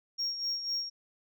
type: tone with tremolo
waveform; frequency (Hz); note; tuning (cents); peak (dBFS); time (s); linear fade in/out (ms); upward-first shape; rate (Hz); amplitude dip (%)
sine; 5570; F8; -5; -27; 0.18-0.9; 20; sine; 4; 65
effects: tanh soft clip ceiling -27 dBFS